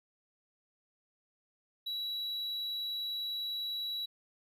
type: tone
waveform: triangle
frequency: 3910 Hz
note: B7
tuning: 18 cents flat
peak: -33 dBFS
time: 1.86-4.06 s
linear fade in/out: 10 ms
effects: none